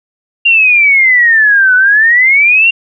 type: exponential two-way sweep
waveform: sine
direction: down then up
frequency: 2798 to 1480 to 2798 Hz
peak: -4 dBFS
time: 0.45-2.71 s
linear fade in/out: 10 ms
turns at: 1.75 s
effects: none